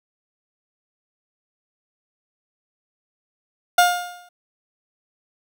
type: tone with exponential decay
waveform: 30% pulse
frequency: 710 Hz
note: F5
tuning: 28 cents sharp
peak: -7 dBFS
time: 3.78-4.29 s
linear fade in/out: 5 ms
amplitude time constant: 110 ms
effects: none